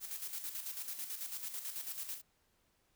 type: noise with tremolo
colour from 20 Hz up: blue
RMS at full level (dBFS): -41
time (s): 0-2.22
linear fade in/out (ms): 50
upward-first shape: square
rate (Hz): 9.1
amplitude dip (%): 55
effects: pink hiss -75 dBFS RMS until 2.95 s